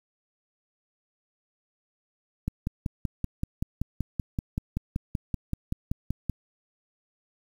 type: click train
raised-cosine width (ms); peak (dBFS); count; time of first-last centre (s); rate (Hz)
5; -15; 21; 2.48-6.297; 5.24
effects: 8-bit